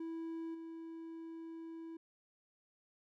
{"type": "tone with level steps", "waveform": "triangle", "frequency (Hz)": 328.2, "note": "E4", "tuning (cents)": -8, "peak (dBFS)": [-38, -43], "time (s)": [0, 1.97], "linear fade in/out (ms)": 5, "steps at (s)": 0.54, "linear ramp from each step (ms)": 10, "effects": []}